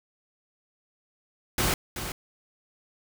pink noise with echo, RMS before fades -25 dBFS, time 1.58-1.74 s, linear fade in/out 2 ms, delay 380 ms, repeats 1, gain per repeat -9 dB, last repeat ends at 2.12 s, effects none

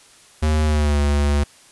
square tone with pitch glide, 77 to 72.26 Hz, D#2 to D2, -17 to -27 cents, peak -16 dBFS, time 0.42-1.44 s, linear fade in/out 10 ms, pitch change -110 cents, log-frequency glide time 0.64-0.99 s, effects white hiss -49 dBFS RMS until 1.71 s + resampled to 24000 Hz

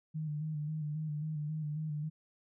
sine tone with vibrato, 152.6 Hz, D#3, 33 cents flat, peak -34 dBFS, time 0.14-2.1 s, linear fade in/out 20 ms, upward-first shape square, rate 3.7 Hz, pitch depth 38 cents each way, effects none

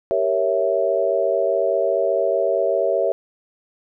sine chord, G diminished seventh, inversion none, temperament equal, 392 / 466.2 / 554.4 / 659.3 Hz, G4 / Bb4 / Db5 / Fb5, 0 / 0 / 0 / 0 cents, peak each -24 / -24 / -21 / -21 dBFS, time 0.11-3.12 s, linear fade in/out 0 ms, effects none

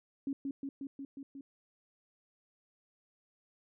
sine tone with echo, 275.4 Hz, C#4, 11 cents flat, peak -32 dBFS, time 0.27-0.33 s, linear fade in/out 2 ms, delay 180 ms, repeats 6, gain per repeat -2 dB, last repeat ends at 1.41 s, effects none

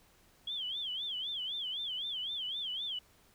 sine tone with vibrato, 3255 Hz, G#7, 36 cents flat, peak -35 dBFS, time 0.47-2.99 s, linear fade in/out 5 ms, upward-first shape sine, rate 3.9 Hz, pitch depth 170 cents each way, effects pink hiss -65 dBFS RMS until 3.34 s

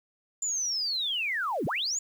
sine linear two-way sweep, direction down then up, 7190 to 112.9 to 7190 Hz, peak -27 dBFS, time 0.42-1.99 s, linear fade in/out 5 ms, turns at 1.66 s, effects 9-bit

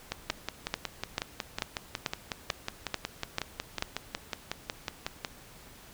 two click trains, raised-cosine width 0.2 ms, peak -14 / -11 dBFS, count 29 / 9, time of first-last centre 0.12-5.248 / 0.3-3.824 s, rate 5.46 / 2.27 Hz, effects pink hiss -52 dBFS RMS until 5.93 s

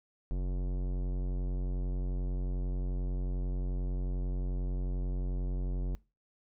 sine tone with tanh clipping, 45.63 Hz, F#1, 23 cents flat, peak -32 dBFS, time 0.31-5.95 s, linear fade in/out 0 ms, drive 18 dB, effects noise-tail reverb RT60 0.3 s tail -23 dB re dry

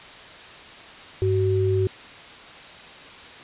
sine tone pair together, 100.36 / 376.5 Hz, G2 / F#4, +41 / +30 cents, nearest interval octave + major seventh, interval 2289 cents, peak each -21 dBFS, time 1.22-1.87 s, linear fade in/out 0 ms, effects white hiss -42 dBFS RMS until 3.43 s + resampled to 8000 Hz

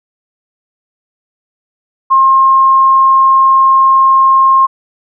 sine tone, 1067 Hz, C6, 34 cents sharp, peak -4 dBFS, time 2.1-4.67 s, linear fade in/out 20 ms, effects none

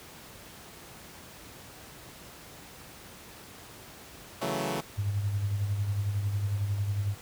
10% pulse chord, F# minor seventh, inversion second, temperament equal, 138.59 / 164.81 / 185 / 220 Hz, C#3 / E3 / F#3 / A3, 0 / 0 / 0 / 0 cents, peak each -27 dBFS, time 4.41-4.81 s, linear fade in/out 10 ms
sine tone with tremolo, 101.2 Hz, G#2, 44 cents flat, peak -24 dBFS, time 4.97-7.15 s, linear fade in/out 20 ms, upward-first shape sine, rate 11 Hz, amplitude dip 50%
effects pink hiss -48 dBFS RMS until 7.21 s + high-pass 60 Hz 12 dB/octave

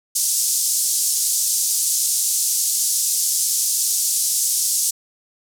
pink band-pass noise, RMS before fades -20 dBFS, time 0.15-4.91 s, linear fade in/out 10 ms, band 5800 to 12000 Hz, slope 24 dB/octave, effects none

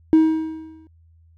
triangle tone with exponential decay, 317.6 Hz, D#4, 36 cents sharp, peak -5 dBFS, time 0.13-0.87 s, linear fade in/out 0 ms, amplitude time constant 160 ms, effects tanh soft clip ceiling -5 dBFS + added 82 Hz sine -50 dBFS peak until 1.37 s

